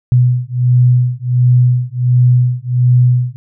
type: beating tone pair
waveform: sine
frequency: 123.47 / 124.87 Hz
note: B2 / B2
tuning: 0 / +20 cents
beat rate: 1.4 Hz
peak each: -11 dBFS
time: 0.12-3.36 s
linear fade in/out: 0 ms
effects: none